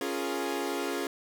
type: chord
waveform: sawtooth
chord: Bb minor seventh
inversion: first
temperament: equal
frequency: 277.2 / 349.2 / 415.3 / 466.2 Hz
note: Db4 / F4 / Ab4 / Bb4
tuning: 0 / 0 / 0 / 0 cents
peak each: -31 / -31 / -31 / -36 dBFS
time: 0.01-1.07 s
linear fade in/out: 2 ms
effects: none